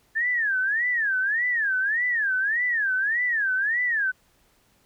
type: tone with vibrato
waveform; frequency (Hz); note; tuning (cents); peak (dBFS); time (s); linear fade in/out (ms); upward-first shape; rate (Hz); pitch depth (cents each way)
sine; 1732; A6; -28; -21; 0.15-4.12; 20; sine; 1.7; 240
effects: pink hiss -63 dBFS RMS until 4.85 s